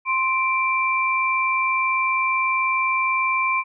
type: tone pair together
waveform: sine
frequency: 1046.4 / 2349 Hz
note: C6 / D7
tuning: 0 / 0 cents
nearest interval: octave + major second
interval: 1400 cents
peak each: -21 dBFS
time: 0.05-3.64 s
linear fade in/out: 50 ms
effects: none